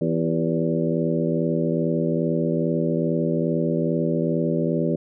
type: harmonic tone with a mistuned harmonic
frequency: 82.4 Hz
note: E2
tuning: in tune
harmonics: 2 / 3 / 4 / 5 / 6 / 7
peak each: -24 / -26 / -27 / -28 / -29 / -29 dBFS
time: 0.01-4.96 s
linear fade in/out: 5 ms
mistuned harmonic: 5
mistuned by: -58 cents
effects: none

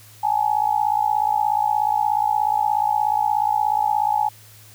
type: tone with amplitude modulation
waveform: sine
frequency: 844 Hz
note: G#5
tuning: 28 cents sharp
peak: -13 dBFS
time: 0.23-4.29 s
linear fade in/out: 10 ms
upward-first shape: sine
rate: 56.8 Hz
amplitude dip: 90%
effects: added 107 Hz sine -48 dBFS peak until 4.74 s + white hiss -48 dBFS RMS until 4.74 s

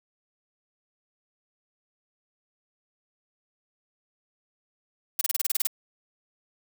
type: noise bursts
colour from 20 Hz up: blue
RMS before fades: -24 dBFS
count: 10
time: 5.19-5.671 s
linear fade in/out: 5 ms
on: 22 ms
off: 29 ms
effects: none

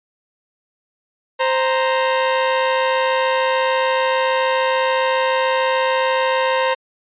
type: tone pair together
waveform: sawtooth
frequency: 523.2 / 932.3 Hz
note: C5 / A#5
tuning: 0 / 0 cents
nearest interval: minor seventh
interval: 1000 cents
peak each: -13 / -16 dBFS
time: 1.39-6.75 s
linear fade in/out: 20 ms
effects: resampled to 8000 Hz

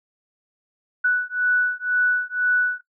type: beating tone pair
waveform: sine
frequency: 1480 / 1482 Hz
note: F#6 / F#6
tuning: 0 / +2 cents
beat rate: 2 Hz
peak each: -21 dBFS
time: 1.04-2.81 s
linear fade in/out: 10 ms
effects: noise-tail reverb RT60 0.1 s tail -18 dB re dry

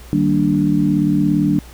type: chord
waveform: sine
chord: Eb major seventh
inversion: none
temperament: equal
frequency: 155.56 / 196 / 233.1 / 293.7 Hz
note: Eb3 / G3 / Bb3 / D4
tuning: 0 / 0 / 0 / 0 cents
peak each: -19 / -18 / -22 / -16 dBFS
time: 0.13-1.59 s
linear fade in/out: 0 ms
effects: added 60 Hz sine -37 dBFS peak until 1.73 s + pink hiss -43 dBFS RMS until 1.73 s

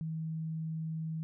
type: tone with vibrato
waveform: sine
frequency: 160 Hz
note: D#3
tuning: 49 cents sharp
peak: -34 dBFS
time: 0.01-1.23 s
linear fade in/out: 0 ms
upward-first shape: sine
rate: 20 Hz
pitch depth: 15 cents each way
effects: none

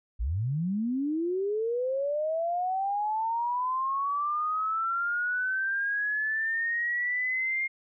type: linear sweep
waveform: sine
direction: up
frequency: 48 to 2128 Hz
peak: -26 dBFS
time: 0.19-7.68 s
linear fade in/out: 20 ms
effects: none

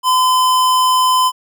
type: tone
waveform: square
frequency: 1020 Hz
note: C6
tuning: 44 cents flat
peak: -11 dBFS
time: 0.03-1.32 s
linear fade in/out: 50 ms
effects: none

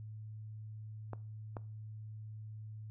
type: clicks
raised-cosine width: 1 ms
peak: -28 dBFS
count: 2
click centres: 1.133 / 1.568 s
effects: noise-tail reverb RT60 0.4 s tail -20 dB re dry + added 108 Hz sine -44 dBFS peak until 2.9 s

